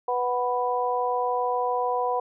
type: harmonic tone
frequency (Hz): 247.1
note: B3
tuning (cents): +1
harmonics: 2 / 3 / 4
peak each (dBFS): -27 / -27 / -27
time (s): 0.08-2.2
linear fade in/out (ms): 5
effects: none